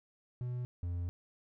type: tone pair in turn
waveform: triangle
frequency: 123.47 / 87.31 Hz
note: B2 / F2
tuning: 0 / 0 cents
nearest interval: tritone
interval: 600 cents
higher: first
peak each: -33 / -32 dBFS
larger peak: second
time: 0.41-0.65 / 0.83-1.09 s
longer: second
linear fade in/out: 0 ms
effects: none